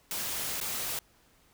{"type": "noise with dropouts", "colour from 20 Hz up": "white", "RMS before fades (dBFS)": -34, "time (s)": [0.11, 0.99], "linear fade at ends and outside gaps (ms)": 1, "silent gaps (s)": [0.602, 0.612], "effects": ["pink hiss -64 dBFS RMS until 1.53 s"]}